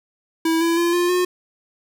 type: tone with pitch steps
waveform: square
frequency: 326.1 / 334.3 / 342.7 / 351.3 / 360.2 Hz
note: E4 / E4 / F4 / F4 / F#4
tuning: -19 / +24 / -33 / +10 / -46 cents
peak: -17 dBFS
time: 0.45-1.25 s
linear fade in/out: 5 ms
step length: 160 ms
effects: none